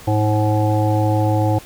harmonic tone, 106.6 Hz, G#2, 46 cents sharp, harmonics 1 / 3 / 5 / 7 / 8, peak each -16 / -21 / -23 / -24 / -25 dBFS, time 0.07-1.59 s, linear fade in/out 10 ms, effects pink hiss -40 dBFS RMS until 1.65 s

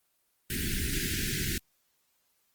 pink band-stop noise, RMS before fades -31 dBFS, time 0.5-1.58 s, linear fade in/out 2 ms, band 410 to 1500 Hz, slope 96 dB/octave, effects white hiss -73 dBFS RMS until 2.54 s + Opus 24 kbps

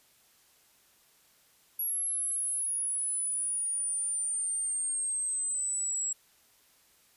sine exponential sweep, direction down, 11350 to 7660 Hz, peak -29 dBFS, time 1.79-6.13 s, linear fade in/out 5 ms, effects white hiss -64 dBFS RMS until 7.16 s + resampled to 32000 Hz

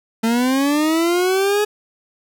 40% pulse linear sweep, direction up, 221.9 to 422.8 Hz, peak -14 dBFS, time 0.23-1.65 s, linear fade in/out 10 ms, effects none

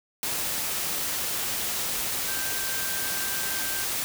sine tone in noise, 1568 Hz, G6, in tune, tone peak -36 dBFS, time 2.28-3.84 s, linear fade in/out 0 ms, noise white, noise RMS -29 dBFS, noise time 0.23-4.04 s, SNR -10 dB, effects none

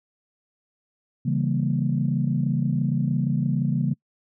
sine chord, C# diminished seventh, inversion none, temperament equal, 138.59 / 164.81 / 196 / 233.1 Hz, C#3 / E3 / G3 / Bb3, 0 / 0 / 0 / 0 cents, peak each -23 / -26 / -28 / -27 dBFS, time 1.25-3.94 s, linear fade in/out 10 ms, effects noise-tail reverb RT60 0.1 s tail -25 dB re dry + tanh soft clip ceiling -10 dBFS

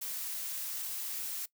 blue noise, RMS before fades -38 dBFS, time 0.01-1.46 s, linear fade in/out 10 ms, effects noise-tail reverb RT60 0.1 s tail -20 dB re dry

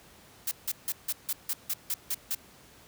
blue noise bursts, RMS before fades -30 dBFS, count 10, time 0.47-2.35 s, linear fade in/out 5 ms, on 44 ms, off 160 ms, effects pink hiss -55 dBFS RMS until 2.87 s + high-pass 60 Hz 12 dB/octave

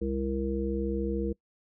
harmonic tone, 66.9 Hz, C2, 39 cents sharp, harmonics 1 / 3 / 5 / 7, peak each -33 / -33 / -33 / -33 dBFS, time 0.01-1.33 s, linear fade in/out 10 ms, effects noise-tail reverb RT60 0.1 s tail -23 dB re dry

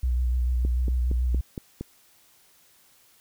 sine tone with vibrato, 61.74 Hz, B1, in tune, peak -21 dBFS, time 0.03-1.41 s, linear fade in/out 5 ms, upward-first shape sine, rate 6.8 Hz, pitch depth 36 cents each way
click train, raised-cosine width 3 ms, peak -19 dBFS, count 6, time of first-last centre 0.65-1.81 s, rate 4.31 Hz
effects white hiss -59 dBFS RMS until 3.2 s

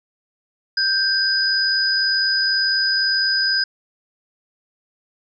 sine tone pair together, 1568 / 4971 Hz, G6 / D#8, 0 / -2 cents, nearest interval octave + minor sixth, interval 1998 cents, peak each -20 / -18 dBFS, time 0.77-3.64 s, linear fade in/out 5 ms, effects none

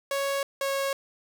sawtooth tone pair in turn, 554.4 / 549 Hz, C#5 / C#5, 0 / -17 cents, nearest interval unison, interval 17 cents, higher first, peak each -22 dBFS, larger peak neither, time 0.11-0.43 / 0.61-0.93 s, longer neither, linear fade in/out 2 ms, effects none

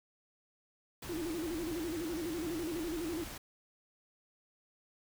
pink noise, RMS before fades -45 dBFS, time 1.02-3.38 s, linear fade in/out 5 ms
sine tone with vibrato, 329.6 Hz, E4, in tune, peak -35 dBFS, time 1.09-3.24 s, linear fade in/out 5 ms, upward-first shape square, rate 12 Hz, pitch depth 95 cents each way
effects none

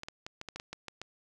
clicks, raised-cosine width 0.2 ms, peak -23 dBFS, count 10, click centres 0.034 / 0.085 / 0.265 / 0.414 / 0.487 / 0.56 / 0.599 / 0.73 / 0.883 / 1.016 s, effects none

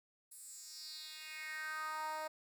10% pulse tone with high-pass filter sweep, 311 Hz, D#4, 1 cent flat, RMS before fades -45 dBFS, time 0.31-2.28 s, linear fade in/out 10 ms, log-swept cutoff 10000 to 680 Hz, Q 3.7, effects none

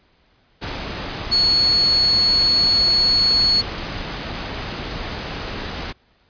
sine tone in noise, 4377 Hz, C#8, 23 cents flat, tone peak -13 dBFS, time 1.31-3.62 s, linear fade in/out 20 ms, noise pink, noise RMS -28 dBFS, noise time 0.61-5.93 s, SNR +12 dB, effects pink hiss -59 dBFS RMS until 6.29 s + resampled to 11025 Hz

